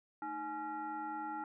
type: tone with frequency modulation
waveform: sine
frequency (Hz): 843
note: G#5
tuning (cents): +26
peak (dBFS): -38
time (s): 0.22-1.44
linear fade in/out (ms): 2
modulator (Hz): 532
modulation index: 0.97
effects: none